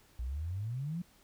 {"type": "exponential sweep", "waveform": "sine", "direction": "up", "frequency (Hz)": [57.4, 181.3], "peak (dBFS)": -34, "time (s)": [0.19, 1.02], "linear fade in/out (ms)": 5, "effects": ["pink hiss -64 dBFS RMS until 1.23 s"]}